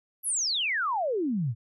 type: exponential sweep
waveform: sine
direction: down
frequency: 11990 to 103.7 Hz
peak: -25 dBFS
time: 0.23-1.55 s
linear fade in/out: 50 ms
effects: none